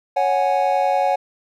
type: chord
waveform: triangle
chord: C# suspended fourth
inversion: none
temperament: equal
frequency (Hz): 554.4 / 740 / 830.6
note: C#5 / F#5 / G#5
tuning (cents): 0 / 0 / 0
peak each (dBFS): -19 / -17 / -19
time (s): 0.16-1.16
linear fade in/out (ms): 10
effects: none